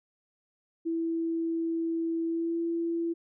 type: tone with pitch glide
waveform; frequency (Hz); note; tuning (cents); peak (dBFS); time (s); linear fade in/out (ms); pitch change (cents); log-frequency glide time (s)
sine; 330 to 335.6; E4 to E4; +2 to +31; -27; 0.85-3.14; 20; +29; 2.25-2.59
effects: none